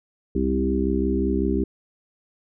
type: harmonic tone with a mistuned harmonic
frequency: 65.41 Hz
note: C2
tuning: in tune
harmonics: 1 / 3 / 4 / 5 / 6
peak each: -26 / -26 / -26 / -26 / -26 dBFS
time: 0.35-1.64 s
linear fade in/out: 5 ms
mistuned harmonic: 3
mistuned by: -16 cents
effects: none